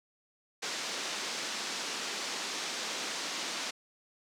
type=band-pass noise; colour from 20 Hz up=white; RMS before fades=-37 dBFS; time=0.62-3.71 s; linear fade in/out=10 ms; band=200 to 6400 Hz; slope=24 dB/octave; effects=none